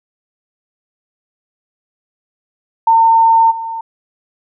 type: tone with level steps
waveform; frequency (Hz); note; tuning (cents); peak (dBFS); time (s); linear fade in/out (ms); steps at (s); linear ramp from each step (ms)
sine; 907; A#5; -48; -6 / -20; 2.87-3.81; 5; 3.5; 20
effects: none

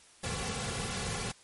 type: noise with comb filter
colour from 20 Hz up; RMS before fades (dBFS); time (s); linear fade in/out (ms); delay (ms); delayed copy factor
pink; -35; 0.23-1.32; 10; 3.2; -0.8
effects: white hiss -58 dBFS RMS until 1.43 s + MP3 48 kbps

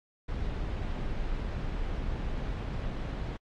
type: noise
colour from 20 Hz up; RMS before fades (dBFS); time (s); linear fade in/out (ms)
brown; -33; 0.28-3.37; 10
effects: low-pass 4000 Hz 12 dB/octave + AAC 48 kbps

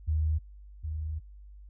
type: tone pair in turn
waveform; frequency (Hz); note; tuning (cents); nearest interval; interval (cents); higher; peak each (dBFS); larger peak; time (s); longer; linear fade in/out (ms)
sine; 77.78 / 77.78; D#2 / D#2; 0 / 0; unison; 0; neither; -24 / -31; first; 0.07-0.39 / 0.83-1.2; second; 20
effects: added 50 Hz sine -46 dBFS peak until 1.69 s

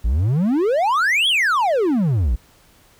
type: exponential two-way sweep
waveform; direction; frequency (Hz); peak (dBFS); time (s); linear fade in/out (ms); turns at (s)
triangle; up then down; 51 to 3428 to 51; -13; 0.04-2.36; 10; 1.28
effects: pink hiss -53 dBFS RMS until 2.99 s

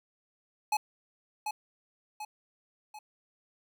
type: tone with echo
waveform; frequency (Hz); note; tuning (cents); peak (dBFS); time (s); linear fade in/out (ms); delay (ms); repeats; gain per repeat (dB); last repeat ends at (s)
square; 849; G#5; +38; -26; 0.72-0.77; 5; 740; 3; -6; 2.99
effects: none

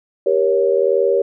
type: chord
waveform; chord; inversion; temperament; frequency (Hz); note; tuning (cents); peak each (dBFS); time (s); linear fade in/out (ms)
sine; G diminished; none; equal with one note detuned; 392 / 474 / 554.4; G4 / Bb4 / Db5; 0 / +29 / 0; -17; 0.26-1.22; 5
effects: none

